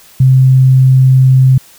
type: tone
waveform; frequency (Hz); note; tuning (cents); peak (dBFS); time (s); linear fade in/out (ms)
sine; 130.81; C3; 0; -3; 0.2-1.58; 5
effects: white hiss -41 dBFS RMS until 1.78 s